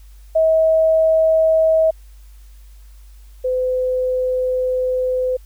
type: tone pair in turn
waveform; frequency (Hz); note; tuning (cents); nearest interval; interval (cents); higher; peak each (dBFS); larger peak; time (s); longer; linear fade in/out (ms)
sine; 641 / 508.8; E5 / C5; -49 / -48; major third; 399; first; -11 / -16; first; 0.35-1.91 / 3.44-5.37; second; 10
effects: added 50 Hz sine -39 dBFS peak until 5.45 s + white hiss -56 dBFS RMS until 5.45 s